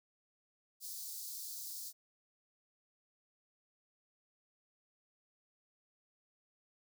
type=high-pass noise; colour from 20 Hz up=white; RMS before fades=-45 dBFS; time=0.8-1.93 s; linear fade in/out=50 ms; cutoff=4100 Hz; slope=48 dB/octave; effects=none